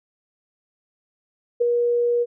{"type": "tone with ADSR envelope", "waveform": "sine", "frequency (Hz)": 478.5, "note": "A#4", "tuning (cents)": 45, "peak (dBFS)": -13, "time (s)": [1.6, 2.26], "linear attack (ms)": 17, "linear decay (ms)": 5, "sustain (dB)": -4, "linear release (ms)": 40, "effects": []}